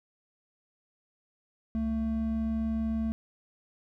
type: tone pair together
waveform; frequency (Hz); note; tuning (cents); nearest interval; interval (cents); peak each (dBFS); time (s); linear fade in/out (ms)
triangle; 67.7 / 223.3; C#2 / A3; -40 / +26; octave + major sixth; 2066; -33 / -26; 1.75-3.12; 0
effects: none